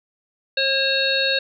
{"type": "harmonic tone", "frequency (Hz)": 540, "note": "C#5", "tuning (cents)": -45, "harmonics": [1, 3, 5, 7, 8], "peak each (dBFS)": [-24, -24, -24, -24, -24], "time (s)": [0.57, 1.39], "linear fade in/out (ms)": 5, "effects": []}